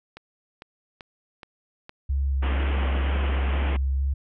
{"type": "clicks", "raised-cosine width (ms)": 0.3, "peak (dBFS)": -24, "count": 5, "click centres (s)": [0.17, 0.621, 1.008, 1.432, 1.894]}
{"type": "tone with vibrato", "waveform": "sine", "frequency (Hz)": 68, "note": "C#2", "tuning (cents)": -33, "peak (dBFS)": -21, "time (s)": [2.09, 4.14], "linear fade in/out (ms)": 10, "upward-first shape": "square", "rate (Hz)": 2.1, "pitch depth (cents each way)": 17}
{"type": "band-pass noise", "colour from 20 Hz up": "pink", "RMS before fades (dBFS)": -33, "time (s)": [2.42, 3.77], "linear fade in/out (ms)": 10, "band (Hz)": [160, 3200], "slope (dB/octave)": 96}
{"effects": []}